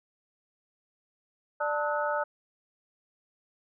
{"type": "harmonic tone with a mistuned harmonic", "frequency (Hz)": 295.4, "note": "D4", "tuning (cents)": 10, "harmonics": [2, 3, 4, 5], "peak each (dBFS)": [-30, -32, -33, -34], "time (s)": [1.6, 2.24], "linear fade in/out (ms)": 10, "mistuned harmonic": 4, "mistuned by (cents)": 140, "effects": []}